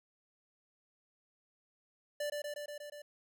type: tone with echo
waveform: square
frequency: 587.3 Hz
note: D5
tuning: in tune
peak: -35 dBFS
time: 2.2-2.3 s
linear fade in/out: 5 ms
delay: 120 ms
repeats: 6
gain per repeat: -2 dB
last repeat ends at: 3.02 s
effects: none